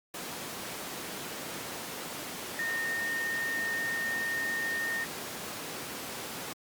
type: tone in noise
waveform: sine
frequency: 1835 Hz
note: A#6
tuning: 28 cents flat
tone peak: -30 dBFS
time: 2.59-5.04 s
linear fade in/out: 2 ms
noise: pink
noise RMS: -38 dBFS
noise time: 0.14-6.53 s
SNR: +5 dB
effects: high-pass 200 Hz 12 dB/octave + Opus 48 kbps